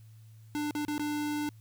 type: tone with dropouts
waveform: square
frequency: 296.8 Hz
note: D4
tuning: 18 cents sharp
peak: -31 dBFS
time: 0.55-1.49 s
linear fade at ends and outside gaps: 0 ms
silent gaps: 0.709-0.751 / 0.85-0.882 / 0.98-0.995 s
effects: added 110 Hz sine -50 dBFS peak until 1.6 s + white hiss -68 dBFS RMS until 1.6 s